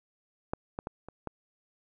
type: clicks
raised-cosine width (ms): 1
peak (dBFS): -16 / -20 / -21 / -29 / -21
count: 5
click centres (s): 0.535 / 0.789 / 0.871 / 1.086 / 1.273
effects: none